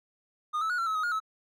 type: tone with pitch steps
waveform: triangle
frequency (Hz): 1226 / 1308 / 1455 / 1358 / 1291 / 1260 / 1427 / 1295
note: D#6 / E6 / F#6 / F6 / E6 / D#6 / F6 / E6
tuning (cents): -26 / -14 / -29 / -49 / -37 / +21 / +37 / -31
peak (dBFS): -25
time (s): 0.53-1.202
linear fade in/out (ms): 20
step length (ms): 84
effects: none